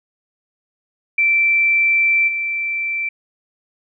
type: tone with level steps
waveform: sine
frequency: 2339 Hz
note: D7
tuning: 8 cents flat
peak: -12 / -19 dBFS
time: 1.18-3.09 s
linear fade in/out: 5 ms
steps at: 2.27 s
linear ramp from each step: 20 ms
effects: none